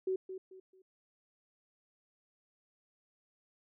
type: tone with echo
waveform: sine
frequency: 376.3 Hz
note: F#4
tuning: 29 cents sharp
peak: -30 dBFS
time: 0.07-0.16 s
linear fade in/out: 5 ms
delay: 220 ms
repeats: 3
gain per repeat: -10 dB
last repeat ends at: 0.82 s
effects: none